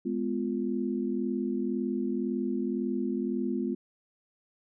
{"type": "chord", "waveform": "sine", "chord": "F diminished", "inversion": "first", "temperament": "just", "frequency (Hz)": [209.5, 251.4, 349.2], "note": ["Ab3", "Cb4", "F4"], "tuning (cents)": [15, 31, 0], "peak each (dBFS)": [-32, -31, -33], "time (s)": [0.05, 3.75], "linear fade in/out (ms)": 10, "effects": []}